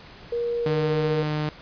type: tone with pitch glide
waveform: sine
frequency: 473.6 to 469.5 Hz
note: A#4 to A#4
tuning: +27 to +12 cents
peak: -23 dBFS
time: 0.32-1.23 s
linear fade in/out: 5 ms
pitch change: -15 cents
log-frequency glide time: 0.56-0.85 s
type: tone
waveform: sawtooth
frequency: 151.6 Hz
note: D#3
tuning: 45 cents flat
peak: -20 dBFS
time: 0.66-1.49 s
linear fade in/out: 2 ms
effects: pink hiss -45 dBFS RMS until 1.61 s + resampled to 11025 Hz